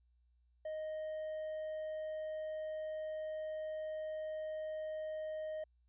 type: tone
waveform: triangle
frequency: 622.3 Hz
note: D#5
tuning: in tune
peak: -37 dBFS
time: 0.65-5.64 s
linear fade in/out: 5 ms
effects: added 60 Hz sine -69 dBFS peak until 5.88 s + resampled to 8000 Hz